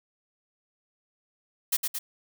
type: noise with echo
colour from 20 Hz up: blue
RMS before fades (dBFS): -24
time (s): 1.72-1.77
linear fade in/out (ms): 10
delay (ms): 110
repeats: 2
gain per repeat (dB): -4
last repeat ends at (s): 1.99
effects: none